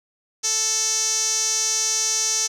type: tone with band-pass filter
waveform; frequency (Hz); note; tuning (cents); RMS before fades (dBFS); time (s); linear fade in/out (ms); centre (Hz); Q
sawtooth; 440; A4; 0; -22; 0.43-2.48; 20; 6100; 7
effects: none